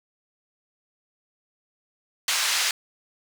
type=band-pass noise; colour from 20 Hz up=white; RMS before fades=-24 dBFS; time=2.28-2.71 s; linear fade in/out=2 ms; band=1200 to 5900 Hz; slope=12 dB/octave; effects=none